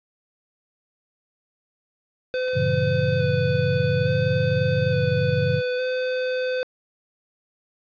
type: tone with vibrato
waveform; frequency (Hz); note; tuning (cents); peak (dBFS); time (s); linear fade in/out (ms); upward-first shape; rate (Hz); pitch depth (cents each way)
square; 504; B4; +35; -23; 2.34-6.63; 0; square; 0.58; 16
type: clicks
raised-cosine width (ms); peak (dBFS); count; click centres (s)
0.2; -26; 2; 2.481 / 2.484
type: chord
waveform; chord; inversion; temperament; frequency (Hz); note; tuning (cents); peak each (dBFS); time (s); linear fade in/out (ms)
sine; G diminished seventh; none; just; 98 / 117.6 / 141.12 / 169.34; G2 / Bb2 / Db3 / Fb3; 0 / +16 / +31 / +47; -27 / -26 / -24 / -28; 2.53-5.62; 50
effects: resampled to 11025 Hz + 8-bit

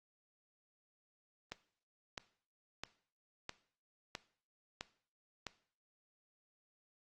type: click train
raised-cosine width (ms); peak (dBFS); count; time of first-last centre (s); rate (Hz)
0.2; -23; 7; 1.52-5.467; 1.52
effects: noise-tail reverb RT60 0.5 s tail -17 dB re dry + Opus 24 kbps

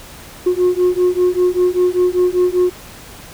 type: beating tone pair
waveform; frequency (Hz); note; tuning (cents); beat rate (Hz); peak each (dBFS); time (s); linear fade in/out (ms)
sine; 358.2 / 363.3; F4 / F#4; +44 / -32; 5.1; -13; 0.46-2.7; 10
effects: tanh soft clip ceiling -8 dBFS + pink hiss -37 dBFS RMS until 3.33 s

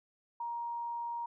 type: tone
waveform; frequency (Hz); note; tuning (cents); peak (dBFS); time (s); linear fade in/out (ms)
sine; 941; A#5; +16; -35; 0.4-1.26; 5
effects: none

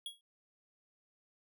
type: tone with exponential decay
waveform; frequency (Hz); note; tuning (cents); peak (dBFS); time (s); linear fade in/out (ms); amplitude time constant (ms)
square; 3319; G#7; -2; -37; 0.06-0.21; 2; 31
effects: none

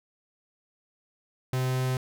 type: tone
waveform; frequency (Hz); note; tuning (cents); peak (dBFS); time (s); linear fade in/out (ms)
45% pulse; 128.8; C3; -27; -25; 1.53-1.97; 2
effects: none

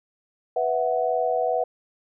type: chord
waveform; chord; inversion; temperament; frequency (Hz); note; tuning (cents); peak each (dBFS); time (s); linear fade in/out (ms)
sine; B suspended fourth; none; just; 493.9 / 658.5 / 740.8; B4 / E5 / F#5; 0 / -2 / +2; -25; 0.56-1.64; 5
effects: none

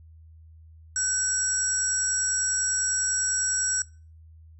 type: tone cluster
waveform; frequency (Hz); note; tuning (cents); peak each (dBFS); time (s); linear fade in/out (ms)
sine; 1516 / 5680 / 7750; F#6 / F8 / B8; +42 / +28 / -34; -32 / -29 / -26; 0.96-3.82; 2
effects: noise-tail reverb RT60 0.4 s tail -23 dB re dry + added 80 Hz sine -47 dBFS peak until 4.59 s

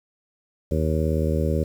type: harmonic tone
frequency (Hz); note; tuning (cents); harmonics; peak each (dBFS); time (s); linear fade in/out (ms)
78.4; D#2; +14; 1 / 2 / 3 / 4 / 5 / 6 / 7; -23 / -26 / -29 / -32 / -30 / -30 / -30; 0.71-1.64; 5
effects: 8-bit

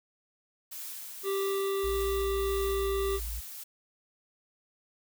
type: noise with tremolo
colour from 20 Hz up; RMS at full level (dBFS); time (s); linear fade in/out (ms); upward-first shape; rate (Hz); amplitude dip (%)
blue; -40; 0.71-3.64; 10; triangle; 1.7; 35
type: harmonic tone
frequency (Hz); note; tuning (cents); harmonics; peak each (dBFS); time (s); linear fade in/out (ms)
392; G4; 0; 1 / 3 / 5 / 7 / 9 / 10; -28 / -38 / -46 / -49 / -46 / -51; 1.23-3.2; 50
type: tone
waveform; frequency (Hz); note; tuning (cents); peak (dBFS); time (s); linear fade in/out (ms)
sine; 56.8; A#1; -44; -34; 1.83-3.41; 20
effects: none

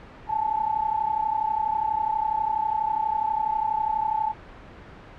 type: tone pair together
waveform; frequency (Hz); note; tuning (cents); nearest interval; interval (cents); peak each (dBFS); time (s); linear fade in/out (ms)
sine; 853 / 885.2; G#5 / A5; +46 / +10; minor second; 64; -25; 0.27-4.34; 50
effects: pink hiss -44 dBFS RMS until 5.18 s + low-pass 2000 Hz 12 dB/octave

